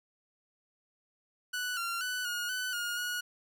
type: tone with pitch steps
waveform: sawtooth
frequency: 1482 / 1378 / 1493 / 1437 / 1501 / 1429 / 1453 Hz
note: F#6 / F6 / F#6 / F6 / F#6 / F6 / F#6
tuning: +2 / -24 / +15 / +49 / +24 / +39 / -32 cents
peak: -29 dBFS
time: 1.53-3.21 s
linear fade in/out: 10 ms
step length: 240 ms
effects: none